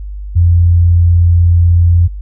sine tone, 86.3 Hz, F2, 20 cents flat, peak -5 dBFS, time 0.35-2.08 s, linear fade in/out 20 ms, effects noise-tail reverb RT60 0.1 s tail -25 dB re dry + added 50 Hz sine -21 dBFS peak until 2.21 s

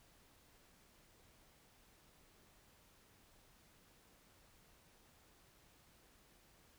silence, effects pink hiss -68 dBFS RMS until 6.78 s

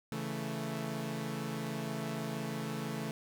sawtooth chord, A major, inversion first, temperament equal, 138.59 / 164.81 / 220 Hz, C#3 / E3 / A3, 0 / 0 / 0 cents, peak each -37 / -37 / -35 dBFS, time 0.12-3.11 s, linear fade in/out 0 ms, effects none

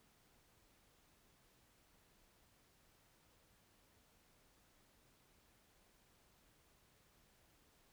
silence, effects pink hiss -72 dBFS RMS until 7.92 s

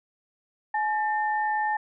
sine tone pair together, 850 / 1801 Hz, G#5 / A6, +40 / +40 cents, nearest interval octave + minor second, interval 1300 cents, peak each -24 / -30 dBFS, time 0.74-1.77 s, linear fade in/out 5 ms, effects none

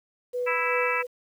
sine tone with tremolo, 493.9 Hz, B4, in tune, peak -25 dBFS, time 0.33-1.07 s, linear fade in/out 20 ms, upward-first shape sine, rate 2.7 Hz, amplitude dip 55%
harmonic tone, 329.6 Hz, E4, in tune, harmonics 3 / 4 / 5 / 6 / 7 / 8, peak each -31 / -30 / -34 / -31 / -31 / -30 dBFS, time 0.46-1.03 s, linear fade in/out 20 ms
effects 9-bit

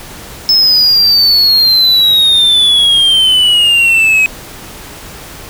triangle exponential sweep, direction down, 5240 to 2530 Hz, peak -4 dBFS, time 0.49-4.26 s, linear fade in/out 0 ms, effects pink hiss -30 dBFS RMS until 5.49 s

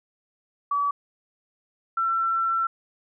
sine tone pair in turn, 1144 / 1346.3 Hz, D6 / E6, -46 / +36 cents, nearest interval minor third, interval 282 cents, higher second, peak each -21 dBFS, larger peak neither, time 0.71-0.91 / 1.97-2.67 s, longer second, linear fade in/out 5 ms, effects none

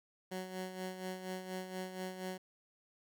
15% pulse tone with tremolo, 185.7 Hz, F#3, 7 cents sharp, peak -32 dBFS, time 0.31-2.38 s, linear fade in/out 10 ms, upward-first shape sine, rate 4.2 Hz, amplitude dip 60%, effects none

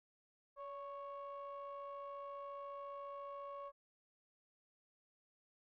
triangle ring-modulated tone, 269.6 Hz, C#4, 48 cents flat, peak -39 dBFS, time 0.56-3.72 s, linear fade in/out 50 ms, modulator 836 Hz, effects tanh soft clip ceiling -41 dBFS

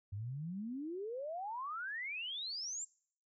sine exponential sweep, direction up, 95.1 to 7590 Hz, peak -39 dBFS, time 0.12-2.85 s, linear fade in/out 10 ms, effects noise-tail reverb RT60 0.6 s tail -25 dB re dry

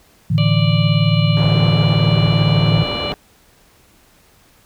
sine chord, A suspended fourth, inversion none, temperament equal, 110 / 146.83 / 164.81 Hz, A2 / D3 / E3, 0 / 0 / 0 cents, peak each -16 dBFS, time 0.3-2.84 s, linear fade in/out 10 ms
harmonic tone, 587.3 Hz, D5, in tune, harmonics 1 / 2 / 4 / 5 / 6 / 7, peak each -27 / -31 / -29 / -25 / -37 / -30 dBFS, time 0.38-3.12 s, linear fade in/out 0 ms
white low-pass noise, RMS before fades -25 dBFS, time 1.37-3.14 s, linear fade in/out 0 ms, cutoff 630 Hz, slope 12 dB/octave
effects pink hiss -52 dBFS RMS until 4.65 s

